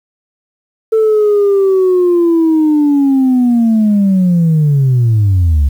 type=linear sweep; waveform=sine; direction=down; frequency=445.9 to 66.9 Hz; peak=-5 dBFS; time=0.92-5.69 s; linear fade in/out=10 ms; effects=tanh soft clip ceiling -5 dBFS + 7-bit